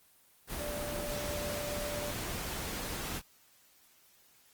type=tone in noise; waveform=sine; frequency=587.3 Hz; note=D5; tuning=in tune; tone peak=-38 dBFS; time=0.57-2.13 s; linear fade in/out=50 ms; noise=pink; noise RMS=-38 dBFS; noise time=0.47-3.22 s; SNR=-3 dB; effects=white hiss -64 dBFS RMS until 4.53 s + Opus 24 kbps